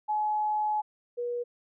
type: tone pair in turn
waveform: sine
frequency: 849 / 482.3 Hz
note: G#5 / B4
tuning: +38 / -41 cents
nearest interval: minor seventh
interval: 979 cents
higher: first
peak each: -25 / -29 dBFS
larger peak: first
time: 0.08-0.82 / 1.17-1.44 s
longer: first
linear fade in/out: 20 ms
effects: none